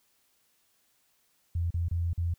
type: tone with dropouts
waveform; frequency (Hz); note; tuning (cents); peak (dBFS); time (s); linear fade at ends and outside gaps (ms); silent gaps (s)
sine; 85.3; F2; -40; -26; 1.55-2.34; 5; 1.706-1.741 / 1.885-1.911 / 2.133-2.177
effects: white hiss -70 dBFS RMS until 2.38 s